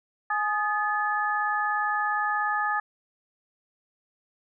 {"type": "tone cluster", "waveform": "sine", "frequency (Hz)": [839, 1243, 1722], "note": ["G#5", "D#6", "A6"], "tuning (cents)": [17, -2, -38], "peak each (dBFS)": -28, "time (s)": [0.3, 2.8], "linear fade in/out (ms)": 5, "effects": []}